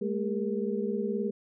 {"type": "tone cluster", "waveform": "sine", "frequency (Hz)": [206.4, 225.6, 404.5, 468.3], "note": ["G#3", "A3", "G#4", "A#4"], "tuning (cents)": [-10, 44, -46, 8], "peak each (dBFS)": [-32, -35, -32, -35], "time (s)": [0.01, 1.31], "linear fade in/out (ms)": 10, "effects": []}